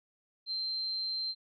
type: tone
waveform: sine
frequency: 4134 Hz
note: C8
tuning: 22 cents flat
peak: -32 dBFS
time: 0.46-1.35 s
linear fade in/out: 50 ms
effects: none